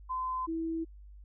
sine tone pair in turn, 1026 / 326.8 Hz, C6 / E4, -34 / -15 cents, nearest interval octave + minor sixth, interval 1981 cents, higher first, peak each -31 / -31 dBFS, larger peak neither, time 0.09-0.47 / 0.47-0.85 s, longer neither, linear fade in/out 20 ms, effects added 50 Hz sine -48 dBFS peak until 1.24 s

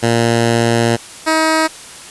10% pulse tone pair in turn, 116.54 / 317.8 Hz, A#2 / D#4, 0 / +37 cents, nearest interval octave + perfect fourth, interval 1737 cents, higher second, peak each -3 dBFS, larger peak neither, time 0.02-0.97 / 1.26-1.68 s, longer first, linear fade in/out 20 ms, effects white hiss -34 dBFS RMS until 2.1 s + resampled to 24000 Hz

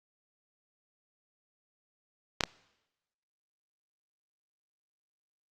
clicks, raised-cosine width 0.2 ms, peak -8 dBFS, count 2, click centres 2.408 / 2.437 s, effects noise-tail reverb RT60 1.0 s tail -23 dB re dry + Opus 48 kbps

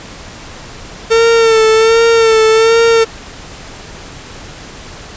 45% pulse tone with vibrato, 450.4 Hz, A4, 40 cents sharp, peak -6 dBFS, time 1.1-3.05 s, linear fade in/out 20 ms, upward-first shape sine, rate 1.3 Hz, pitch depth 41 cents each way, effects pink hiss -31 dBFS RMS until 5.16 s + resampled to 16000 Hz

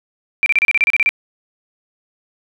sine tone bursts, 2353 Hz, D7, 3 cents sharp, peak -10 dBFS, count 11, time 0.43-1.091 s, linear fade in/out 0 ms, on 31 ms, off 32 ms, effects none

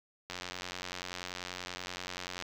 click train, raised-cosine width 0.2 ms, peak -21 dBFS, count 193, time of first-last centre 0.3-2.424 s, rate 90.4 Hz, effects 8-bit

